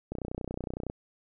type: click train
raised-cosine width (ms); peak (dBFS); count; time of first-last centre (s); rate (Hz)
2; -21; 25; 0.12-0.899; 30.8
effects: none